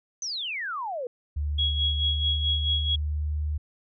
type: exponential sweep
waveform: sine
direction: down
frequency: 6272 to 466.2 Hz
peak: -29 dBFS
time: 0.22-1.07 s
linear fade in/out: 2 ms
type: tone with pitch glide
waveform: sine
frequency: 73.7 to 75.03 Hz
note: D2 to D2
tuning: +7 to +38 cents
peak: -25 dBFS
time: 1.36-3.58 s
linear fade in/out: 10 ms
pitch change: +31 cents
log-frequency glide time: 1.86-2.27 s
type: tone with tremolo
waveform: sine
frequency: 3322 Hz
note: G#7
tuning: in tune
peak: -22 dBFS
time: 1.58-2.96 s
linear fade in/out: 10 ms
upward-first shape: sine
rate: 4.6 Hz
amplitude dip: 65%
effects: none